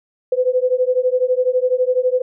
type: beating tone pair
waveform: sine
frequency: 500 / 512 Hz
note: B4 / C5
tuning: +21 / -38 cents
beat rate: 12 Hz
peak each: -17 dBFS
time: 0.32-2.22 s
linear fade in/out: 5 ms
effects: none